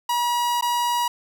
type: tone with dropouts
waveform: 45% pulse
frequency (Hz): 962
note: B5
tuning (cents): -46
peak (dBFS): -20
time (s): 0.09-1.08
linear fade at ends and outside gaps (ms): 5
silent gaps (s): 0.611-0.623
effects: none